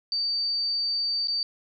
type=tone with dropouts; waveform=sine; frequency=4612 Hz; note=D8; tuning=32 cents flat; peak=-24 dBFS; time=0.12-1.43 s; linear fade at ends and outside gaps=1 ms; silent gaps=1.273-1.282 s; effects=none